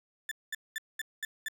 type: tone bursts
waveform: 35% pulse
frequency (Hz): 1760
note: A6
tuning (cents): 0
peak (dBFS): -31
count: 6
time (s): 0.29-1.484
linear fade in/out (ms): 2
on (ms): 24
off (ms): 210
effects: none